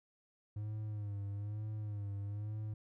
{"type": "tone with vibrato", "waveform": "triangle", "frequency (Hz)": 103.83, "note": "G#2", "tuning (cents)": 0, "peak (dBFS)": -36, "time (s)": [0.56, 2.74], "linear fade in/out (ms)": 5, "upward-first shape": "sine", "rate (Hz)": 1.1, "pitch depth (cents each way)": 63, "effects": []}